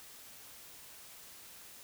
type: silence
effects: white hiss -53 dBFS RMS until 1.83 s